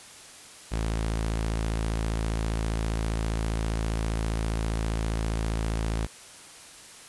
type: tone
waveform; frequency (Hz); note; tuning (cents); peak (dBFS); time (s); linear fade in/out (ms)
sawtooth; 55; A1; 0; -22; 0.71-6.07; 20
effects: white hiss -47 dBFS RMS until 7.08 s + resampled to 24000 Hz